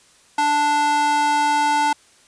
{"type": "tone with high-pass filter", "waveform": "square", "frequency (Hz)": 293.7, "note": "D4", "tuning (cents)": 0, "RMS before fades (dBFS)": -18, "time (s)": [0.38, 1.93], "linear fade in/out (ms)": 5, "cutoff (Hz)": 710, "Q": 7.5, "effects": ["white hiss -53 dBFS RMS until 2.27 s", "resampled to 22050 Hz"]}